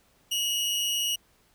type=tone with amplitude modulation; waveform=sawtooth; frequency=2888 Hz; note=F#7; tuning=43 cents flat; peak=-20 dBFS; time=0.31-1.16 s; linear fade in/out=10 ms; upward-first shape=sine; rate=202 Hz; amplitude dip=50%; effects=pink hiss -64 dBFS RMS until 1.54 s